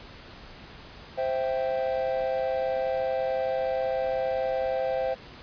triangle chord, C major, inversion none, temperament equal, 523.3 / 659.3 / 784 Hz, C5 / E5 / G5, 0 / 0 / 0 cents, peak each -25 / -29 / -31 dBFS, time 1.17-5.15 s, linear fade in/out 20 ms, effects pink hiss -46 dBFS RMS until 5.42 s + resampled to 11025 Hz

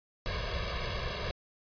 pink noise with comb filter, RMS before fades -34 dBFS, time 0.26-1.31 s, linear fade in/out 0 ms, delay 1.8 ms, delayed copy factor +1, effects resampled to 11025 Hz

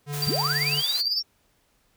square tone, 145.2 Hz, D3, 19 cents flat, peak -30 dBFS, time 0.06-0.83 s, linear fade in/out 50 ms
white high-pass noise, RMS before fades -35 dBFS, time 0.12-1.02 s, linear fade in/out 20 ms, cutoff 410 Hz, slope 12 dB/octave
triangle tone with tremolo, 4699 Hz, D8, in tune, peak -20 dBFS, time 0.22-1.21 s, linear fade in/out 2 ms, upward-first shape triangle, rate 18 Hz, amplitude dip 100%
sine linear sweep, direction up, 34.91 to 5588 Hz, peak -26 dBFS, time 0.26-1.23 s, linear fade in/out 20 ms
effects pink hiss -66 dBFS RMS until 1.96 s

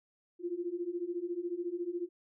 sine beating tone pair, 340.5 / 354.5 Hz, F4 / F4, -44 / +26 cents, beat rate 14 Hz, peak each -38 / -36 dBFS, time 0.39-2.09 s, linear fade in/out 50 ms, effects none

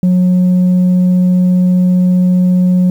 sine tone, 181.5 Hz, F#3, 33 cents flat, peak -4 dBFS, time 0.03-2.9 s, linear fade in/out 2 ms, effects tanh soft clip ceiling -6 dBFS + 7-bit

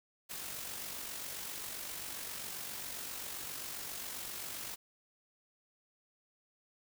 white noise with amplitude modulation, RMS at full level -41 dBFS, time 0.29-4.76 s, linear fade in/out 20 ms, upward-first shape sine, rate 47.5 Hz, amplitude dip 40%, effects none

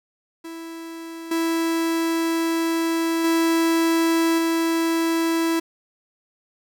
45% pulse tone with level steps, 329.6 Hz, E4, in tune, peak -33 / -20 / -17 / -19 dBFS, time 0.44-5.6 s, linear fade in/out 10 ms, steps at 1.31 / 3.24 / 4.38 s, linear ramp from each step 5 ms, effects 9-bit

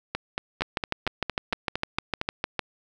two click trains, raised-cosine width 0.3 ms, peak -9 / -11 dBFS, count 14 / 10, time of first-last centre 0.62-2.593 / 0.15-2.214 s, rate 6.59 / 4.36 Hz, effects none

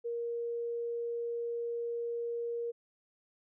sine tone, 470 Hz, A#4, 14 cents sharp, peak -33 dBFS, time 0.04-2.72 s, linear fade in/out 20 ms, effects none

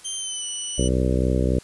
5% pulse tone with pitch glide, 3136 to 2962 Hz, G7 to F#7, 0 to +1 cents, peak -18 dBFS, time 0.04-0.89 s, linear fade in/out 20 ms, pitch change -99 cents, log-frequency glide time 0.16-0.45 s
harmonic tone, 63.5 Hz, B1, 49 cents sharp, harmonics 1 / 2 / 3 / 4 / 5 / 6 / 7 / 8 / 9, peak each -22 / -25 / -27 / -28 / -29 / -30 / -30 / -31 / -32 dBFS, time 0.78-1.59 s, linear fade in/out 5 ms
effects white hiss -48 dBFS RMS until 1.63 s + resampled to 24000 Hz

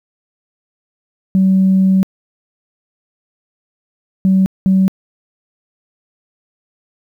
sine tone bursts at uneven times, 190 Hz, F#3, 46 cents sharp, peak -7 dBFS, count 3, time 1.35-2.03 / 4.25-4.46 / 4.66-4.88 s, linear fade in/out 0 ms, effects tanh soft clip ceiling -4 dBFS + 8-bit

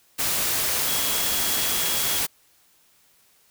sine tone in noise, 3322 Hz, G#7, in tune, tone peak -32 dBFS, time 0.87-2.19 s, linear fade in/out 20 ms, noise white, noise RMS -24 dBFS, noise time 0.18-2.27 s, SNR -11 dB, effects white hiss -60 dBFS RMS until 3.5 s

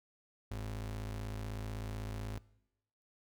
square ring-modulated tone, 77.5 Hz, D#2, 6 cents flat, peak -36 dBFS, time 0.51-2.38 s, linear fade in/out 0 ms, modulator 28 Hz, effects noise-tail reverb RT60 0.9 s tail -22 dB re dry

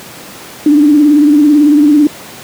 sine tone with vibrato, 295.2 Hz, D4, 9 cents sharp, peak -3 dBFS, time 0.66-2.07 s, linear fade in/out 2 ms, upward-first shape sine, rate 18 Hz, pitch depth 63 cents each way, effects pink hiss -30 dBFS RMS until 2.43 s + high-pass 150 Hz 12 dB/octave

